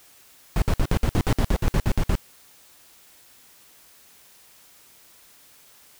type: noise bursts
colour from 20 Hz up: brown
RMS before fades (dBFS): -19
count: 14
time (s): 0.56-2.153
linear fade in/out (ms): 0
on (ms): 59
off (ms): 59
effects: white hiss -53 dBFS RMS until 5.99 s